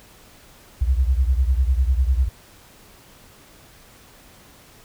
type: beating tone pair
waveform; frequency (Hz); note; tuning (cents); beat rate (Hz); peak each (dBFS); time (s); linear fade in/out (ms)
sine; 61.74 / 71.74; B1 / D2; 0 / -40; 10; -17 / -21; 0.81-2.29; 10
effects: pink hiss -49 dBFS RMS until 4.84 s